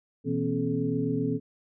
sine tone cluster, 123.1 / 164.5 / 242.7 / 270.4 / 429.8 Hz, B2 / E3 / B3 / C#4 / A4, -5 / -3 / -30 / -43 / -41 cents, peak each -33 / -32 / -32 / -29 / -32 dBFS, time 0.24-1.4 s, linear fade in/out 50 ms, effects none

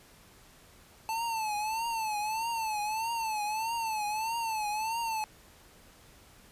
square tone with vibrato, 880 Hz, A5, in tune, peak -31 dBFS, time 1.09-5.24 s, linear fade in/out 0 ms, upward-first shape triangle, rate 1.6 Hz, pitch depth 110 cents each way, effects pink hiss -57 dBFS RMS until 6.51 s + resampled to 32000 Hz

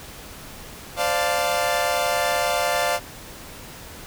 sawtooth chord, D minor seventh, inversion third, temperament equal with one note detuned, 516.9 / 587.3 / 698.5 / 880 Hz, C5 / D5 / F5 / A5, -21 / 0 / 0 / 0 cents, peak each -24 / -21 / -20 / -25 dBFS, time 0.96-3 s, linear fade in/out 50 ms, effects pink hiss -40 dBFS RMS until 4.06 s

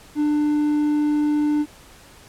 triangle tone, 297.6 Hz, D4, 23 cents sharp, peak -15 dBFS, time 0.15-1.66 s, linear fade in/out 50 ms, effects pink hiss -47 dBFS RMS until 2.28 s + low-pass 12000 Hz 12 dB/octave

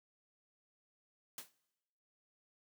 white noise with exponential decay, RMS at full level -42 dBFS, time 1.38-1.52 s, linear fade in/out 1 ms, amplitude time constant 30 ms, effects noise-tail reverb RT60 1.0 s tail -22 dB re dry + high-pass 150 Hz 12 dB/octave

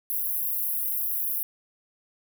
pink high-pass noise, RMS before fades -28 dBFS, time 0.1-1.43 s, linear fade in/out 0 ms, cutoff 11000 Hz, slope 96 dB/octave, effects none

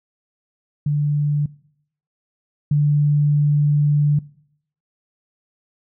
sine tone pair in turn, 146.83 / 146.83 Hz, D3 / D3, 0 / 0 cents, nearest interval unison, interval 0 cents, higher neither, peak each -16 / -13 dBFS, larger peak second, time 0.86-1.46 / 2.71-4.19 s, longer second, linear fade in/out 5 ms, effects noise-tail reverb RT60 0.7 s tail -22 dB re dry

